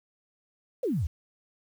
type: exponential sweep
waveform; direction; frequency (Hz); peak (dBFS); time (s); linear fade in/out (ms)
sine; down; 561 to 65.41; -25; 0.83-1.07; 5
effects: 9-bit